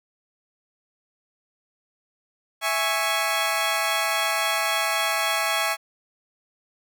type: chord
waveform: 15% pulse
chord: C# minor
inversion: first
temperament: equal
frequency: 659.3 / 830.6 / 1108.7 Hz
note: E5 / G#5 / C#6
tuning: 0 / 0 / 0 cents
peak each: -20 dBFS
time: 2.61-5.77 s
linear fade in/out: 50 ms
effects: none